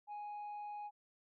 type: tone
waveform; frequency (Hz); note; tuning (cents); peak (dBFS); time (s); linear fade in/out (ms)
sine; 830.6; G#5; 0; -40; 0.07-0.91; 50
effects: tanh soft clip ceiling -42 dBFS